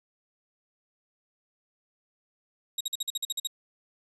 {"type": "tone bursts", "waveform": "25% pulse", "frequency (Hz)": 3796, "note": "A#7", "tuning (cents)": 31, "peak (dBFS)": -24, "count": 10, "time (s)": [2.78, 3.473], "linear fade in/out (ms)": 5, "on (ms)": 27, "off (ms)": 47, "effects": ["resampled to 32000 Hz"]}